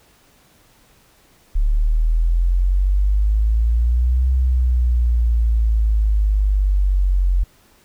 sine exponential two-way sweep, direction up then down, 35.92 to 64.5 to 44.67 Hz, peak -13 dBFS, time 1.55-7.44 s, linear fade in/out 10 ms, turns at 4.31 s, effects pink hiss -54 dBFS RMS until 7.84 s

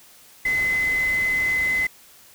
sine tone in noise, 2036 Hz, C7, 48 cents flat, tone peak -19 dBFS, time 0.45-1.87 s, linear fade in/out 5 ms, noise pink, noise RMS -36 dBFS, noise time 0.45-1.87 s, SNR +14 dB, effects white hiss -50 dBFS RMS until 2.34 s

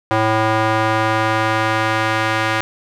square tone with band-pass filter sweep, 110 Hz, A2, in tune, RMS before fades -17 dBFS, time 0.11-2.61 s, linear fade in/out 0 ms, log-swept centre 940 to 1700 Hz, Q 0.99, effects none

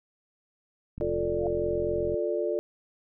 click train, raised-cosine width 5 ms, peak -26 dBFS, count 52, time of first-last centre 0.98-2.142 s, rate 43.9 Hz
sine chord, D minor, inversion first, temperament just, 352.4 / 440.5 / 587.3 Hz, F4 / A4 / D5, +16 / +2 / 0 cents, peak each -30 dBFS, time 1.01-2.59 s, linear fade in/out 0 ms
sine tone with exponential growth, 685 Hz, F5, 34 cents flat, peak -27 dBFS, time 1.35-1.47 s, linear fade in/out 2 ms, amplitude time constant 26 ms
effects none

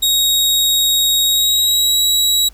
sawtooth tone with pitch glide, 3775 to 3874 Hz, A#7 to B7, +21 to -34 cents, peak -9 dBFS, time 0.02-2.49 s, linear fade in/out 10 ms, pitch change +45 cents, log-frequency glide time 1.25-2.01 s, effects added 50 Hz sine -39 dBFS peak until 2.53 s + pink hiss -50 dBFS RMS until 2.53 s

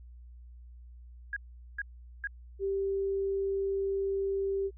sine tone bursts, 1640 Hz, G#6, 22 cents flat, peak -31 dBFS, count 3, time 1.33-2.272 s, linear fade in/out 2 ms, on 34 ms, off 420 ms
sine tone, 391.6 Hz, G4, 2 cents flat, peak -28 dBFS, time 2.59-4.71 s, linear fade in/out 50 ms
effects added 60 Hz sine -47 dBFS peak until 4.77 s

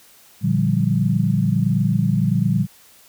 sine chord, G minor seventh, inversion first, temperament equal, 116.54 / 146.83 / 174.61 / 196 Hz, Bb2 / D3 / F3 / G3, 0 / 0 / 0 / 0 cents, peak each -21 dBFS, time 0.41-2.67 s, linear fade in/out 50 ms, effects white hiss -50 dBFS RMS until 3.08 s

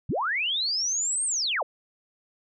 sine linear two-way sweep, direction up then down, 71 to 8730 to 430.6 Hz, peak -24 dBFS, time 0.09-1.63 s, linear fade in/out 5 ms, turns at 1.25 s, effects none

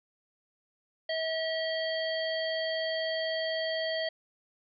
harmonic tone, 644 Hz, E5, 41 cents flat, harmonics 1 / 3 / 5 / 7, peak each -31 / -36 / -38 / -39 dBFS, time 1.09-4.09 s, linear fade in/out 5 ms, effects none

